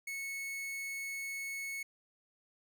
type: tone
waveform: 45% pulse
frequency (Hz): 2202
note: C#7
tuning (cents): -12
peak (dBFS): -38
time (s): 0.07-1.83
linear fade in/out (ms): 5
effects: none